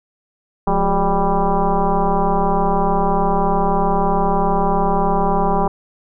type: tone with frequency modulation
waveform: sine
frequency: 404.4 Hz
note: G#4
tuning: 46 cents flat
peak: -13 dBFS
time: 0.67-5.68 s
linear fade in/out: 5 ms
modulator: 193 Hz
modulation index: 3.3
effects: none